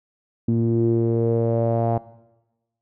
sawtooth tone with low-pass filter sweep, 115.3 Hz, A#2, 19 cents flat, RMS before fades -20 dBFS, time 0.48-1.98 s, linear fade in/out 5 ms, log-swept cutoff 270 to 730 Hz, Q 5.2, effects noise-tail reverb RT60 1.0 s tail -18 dB re dry

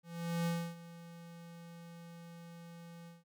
square tone with ADSR envelope, 169.2 Hz, E3, 45 cents sharp, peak -32 dBFS, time 0.03-3.24 s, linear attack 430 ms, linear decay 290 ms, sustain -18 dB, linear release 170 ms, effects none

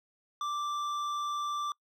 sine tone with hard clipping, 1174.7 Hz, D6, in tune, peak -33 dBFS, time 0.41-1.72 s, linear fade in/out 2 ms, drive 9 dB, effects noise-tail reverb RT60 0.1 s tail -24 dB re dry

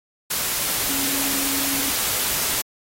sine tone in noise, 275.2 Hz, C#4, 12 cents flat, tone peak -31 dBFS, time 0.89-1.9 s, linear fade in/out 10 ms, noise white, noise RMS -23 dBFS, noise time 0.3-2.62 s, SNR -11 dB, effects AAC 48 kbps

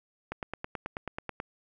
click train, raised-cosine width 0.5 ms, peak -19 dBFS, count 11, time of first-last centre 0.32-1.401 s, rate 9.25 Hz, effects none

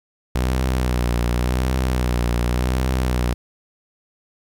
sawtooth tone with vibrato, 61.74 Hz, B1, in tune, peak -14 dBFS, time 0.35-3.34 s, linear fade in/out 5 ms, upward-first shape sine, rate 0.89 Hz, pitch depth 68 cents each way, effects 9-bit

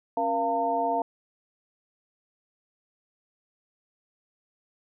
sine tone cluster, 276.5 / 473.6 / 691 / 907 Hz, C#4 / A#4 / F5 / A#5, -4 / +27 / -19 / -48 cents, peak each -34 / -32 / -26 / -28 dBFS, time 0.17-1.02 s, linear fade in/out 2 ms, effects none

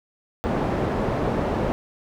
white low-pass noise, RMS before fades -24 dBFS, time 0.44-1.72 s, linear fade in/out 0 ms, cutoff 590 Hz, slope 12 dB/octave, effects none

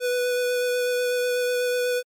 square tone with vibrato, 493.9 Hz, B4, in tune, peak -22 dBFS, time 0-2.03 s, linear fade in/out 50 ms, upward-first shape sine, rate 8.1 Hz, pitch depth 10 cents each way, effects MP3 96 kbps

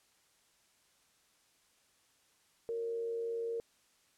sine tone with frequency modulation, 462.6 Hz, A#4, 13 cents flat, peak -34 dBFS, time 2.69-3.6 s, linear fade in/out 0 ms, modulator 97 Hz, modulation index 0.25, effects white hiss -70 dBFS RMS until 4.17 s + low-pass 10000 Hz 12 dB/octave

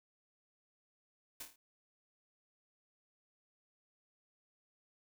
white noise with echo, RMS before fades -45 dBFS, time 1.4-1.43 s, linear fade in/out 5 ms, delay 26 ms, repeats 5, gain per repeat -5 dB, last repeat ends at 1.56 s, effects none

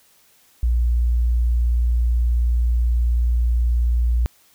sine tone, 59.3 Hz, A#1, 30 cents sharp, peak -15 dBFS, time 0.63-4.26 s, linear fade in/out 0 ms, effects white hiss -56 dBFS RMS until 4.54 s

